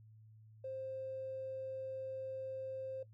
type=tone with tanh clipping; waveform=triangle; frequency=527 Hz; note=C5; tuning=12 cents sharp; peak=-40 dBFS; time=0.64-3.03 s; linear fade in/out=5 ms; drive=2 dB; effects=noise-tail reverb RT60 0.1 s tail -17 dB re dry + added 109 Hz sine -57 dBFS peak until 3.13 s